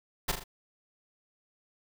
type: noise with echo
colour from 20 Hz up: pink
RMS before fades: -28 dBFS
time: 0.28-0.32 s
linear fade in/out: 10 ms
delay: 40 ms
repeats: 3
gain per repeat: -6 dB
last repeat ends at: 0.44 s
effects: none